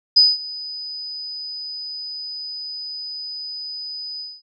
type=tone with ADSR envelope; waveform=sine; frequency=4988 Hz; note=D#8; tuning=3 cents sharp; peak=-7 dBFS; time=0.16-4.42 s; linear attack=12 ms; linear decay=200 ms; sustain=-21 dB; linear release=220 ms; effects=none